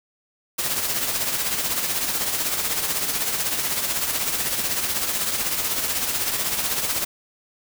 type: noise with tremolo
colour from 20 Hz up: white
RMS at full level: -22 dBFS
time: 0.58-7.05 s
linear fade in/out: 10 ms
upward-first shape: triangle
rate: 16 Hz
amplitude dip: 55%
effects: none